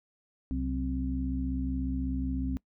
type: harmonic tone with a mistuned harmonic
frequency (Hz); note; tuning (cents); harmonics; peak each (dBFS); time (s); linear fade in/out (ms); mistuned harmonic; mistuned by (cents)
65.41; C2; 0; 1 / 2 / 3 / 4; -32 / -41 / -39 / -32; 0.51-2.57; 0; 3; -100
effects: noise-tail reverb RT60 0.1 s tail -23 dB re dry